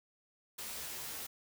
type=noise with comb filter; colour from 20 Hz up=white; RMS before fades=-43 dBFS; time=0.58-1.27 s; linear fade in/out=10 ms; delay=13 ms; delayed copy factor=+0.65; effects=none